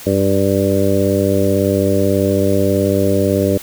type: harmonic tone with a mistuned harmonic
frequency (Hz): 98.2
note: G2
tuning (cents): +4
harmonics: 1 / 2 / 3 / 4 / 5 / 6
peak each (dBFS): -19 / -19 / -19 / -19 / -19 / -19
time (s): 0.06-3.58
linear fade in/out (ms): 10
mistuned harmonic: 1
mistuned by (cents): -43
effects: white hiss -34 dBFS RMS until 3.62 s